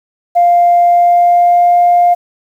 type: tone with pitch glide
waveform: sine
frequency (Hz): 698.5 to 703.4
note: F5 to F5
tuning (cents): 0 to +12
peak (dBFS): -4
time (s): 0.35-2.15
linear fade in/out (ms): 20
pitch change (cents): +12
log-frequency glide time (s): 0.87-1.77
effects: tanh soft clip ceiling -1 dBFS + 7-bit